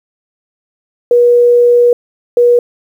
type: tone pair in turn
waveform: sine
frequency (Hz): 482.2 / 482.2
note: B4 / B4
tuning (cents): -41 / -41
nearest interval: unison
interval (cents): 0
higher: neither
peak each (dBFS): -4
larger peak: neither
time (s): 1.11-1.93 / 2.37-2.59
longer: first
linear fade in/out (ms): 2
effects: 7-bit